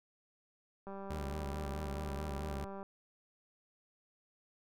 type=click train; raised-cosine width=1 ms; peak=-33 dBFS; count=385; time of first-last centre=0.87-2.829 s; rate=196 Hz
type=tone with vibrato; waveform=sawtooth; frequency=73 Hz; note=D2; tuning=10 cents flat; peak=-35 dBFS; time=1.1-2.65 s; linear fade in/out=5 ms; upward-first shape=sine; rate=4.6 Hz; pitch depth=92 cents each way
effects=none